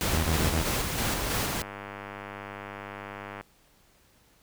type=noise with tremolo; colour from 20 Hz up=pink; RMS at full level=-28 dBFS; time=0.01-1.62 s; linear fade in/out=0 ms; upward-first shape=square; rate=3.1 Hz; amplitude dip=30%
type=tone bursts; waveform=sawtooth; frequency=80 Hz; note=D#2; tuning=49 cents sharp; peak=-20 dBFS; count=4; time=0.13-0.63 s; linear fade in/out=10 ms; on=110 ms; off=20 ms
type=click train; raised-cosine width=0.5 ms; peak=-23 dBFS; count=240; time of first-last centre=1.02-3.41 s; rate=100 Hz
effects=pink hiss -62 dBFS RMS until 4.42 s